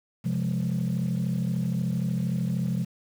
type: chord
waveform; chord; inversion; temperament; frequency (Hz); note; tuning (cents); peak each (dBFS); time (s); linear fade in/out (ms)
sine; F minor; second; equal; 130.81 / 174.61 / 207.7; C3 / F3 / Ab3; 0 / 0 / 0; -27 / -26 / -29; 0.24-2.85; 20
effects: tanh soft clip ceiling -20 dBFS + 8-bit